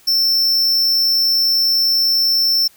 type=tone; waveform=square; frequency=5370 Hz; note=E8; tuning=31 cents sharp; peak=-13 dBFS; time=0.07-2.68 s; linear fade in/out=10 ms; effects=white hiss -50 dBFS RMS until 2.76 s